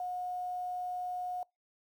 sine tone with quantisation, 724 Hz, F#5, 38 cents flat, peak -34 dBFS, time 0-1.43 s, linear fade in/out 2 ms, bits 10, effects noise-tail reverb RT60 0.2 s tail -25 dB re dry

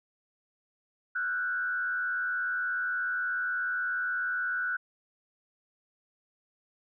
sine tone with frequency modulation, 1480 Hz, F#6, in tune, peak -28 dBFS, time 1.15-4.77 s, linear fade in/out 10 ms, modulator 96.6 Hz, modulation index 0.77, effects none

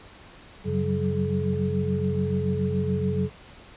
sine tone cluster, 93.3 / 138.2 / 183.3 / 190.3 / 426.4 Hz, F#2 / C#3 / F#3 / F#3 / G#4, +15 / -5 / -16 / +49 / +46 cents, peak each -29 dBFS, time 0.64-3.3 s, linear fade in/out 50 ms, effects pink hiss -48 dBFS RMS until 3.76 s + resampled to 8000 Hz

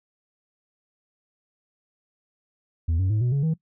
sine tone with pitch steps, 82.3 / 93.99 / 107.35 / 122.6 / 140.02 / 159.91 Hz, E2 / F#2 / A2 / B2 / C#3 / D#3, -2 / +28 / -42 / -12 / +18 / +48 cents, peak -17 dBFS, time 2.88-3.54 s, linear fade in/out 10 ms, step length 110 ms, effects noise-tail reverb RT60 0.1 s tail -21 dB re dry + tanh soft clip ceiling -19 dBFS

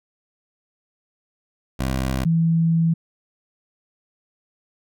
15% pulse / sine tone pair in turn, 65.41 / 164.82 Hz, C2 / E3, 0 / 0 cents, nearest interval octave + major third, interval 1600 cents, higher second, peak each -15 dBFS, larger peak neither, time 1.79-2.25 / 2.25-2.94 s, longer second, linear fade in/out 10 ms, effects none

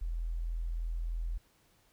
sine tone, 41.63 Hz, E1, 18 cents sharp, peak -32 dBFS, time 0.01-1.38 s, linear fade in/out 10 ms, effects pink hiss -68 dBFS RMS until 1.92 s

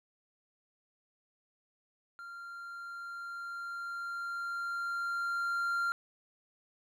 triangle tone with level ramp, 1387 Hz, F6, 12 cents flat, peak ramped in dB -42 to -27 dBFS, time 2.19-5.92 s, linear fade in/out 0 ms, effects none

